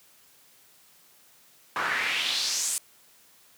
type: noise with band-pass filter sweep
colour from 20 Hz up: pink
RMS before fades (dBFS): -28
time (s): 1.76-2.78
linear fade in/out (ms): 0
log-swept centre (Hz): 1200 to 9100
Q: 2.9
effects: white hiss -58 dBFS RMS until 3.57 s + high-pass 80 Hz 12 dB/octave